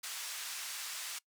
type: band-pass noise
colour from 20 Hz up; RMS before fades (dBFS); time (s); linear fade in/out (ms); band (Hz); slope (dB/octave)
white; -42; 0.03-1.19; 10; 1200 to 9000; 12
effects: noise-tail reverb RT60 0.1 s tail -22 dB re dry